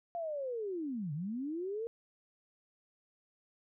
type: linear two-way sweep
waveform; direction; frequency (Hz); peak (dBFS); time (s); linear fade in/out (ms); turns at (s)
sine; down then up; 700 to 138.59 to 469.7; -35; 0.15-1.87; 0; 1.13
effects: none